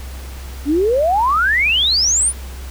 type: exponential sweep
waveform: sine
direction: up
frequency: 270.6 to 10120 Hz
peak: -12 dBFS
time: 0.65-2.33 s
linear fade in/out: 50 ms
effects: added 65 Hz sine -28 dBFS peak until 2.7 s + pink hiss -38 dBFS RMS until 2.7 s